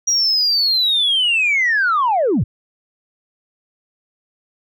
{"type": "linear sweep", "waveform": "sine", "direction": "down", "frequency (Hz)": [5770, 73.42], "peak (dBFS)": -12, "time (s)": [0.07, 2.44], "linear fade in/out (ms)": 10, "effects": ["tanh soft clip ceiling -10 dBFS"]}